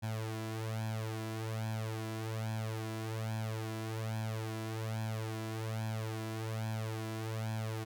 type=tone with flanger; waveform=sawtooth; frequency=110.6 Hz; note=A2; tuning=9 cents sharp; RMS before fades=-38 dBFS; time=0.02-7.85 s; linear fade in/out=20 ms; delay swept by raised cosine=1.2 to 3 ms; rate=1.2 Hz; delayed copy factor=+0.9; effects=none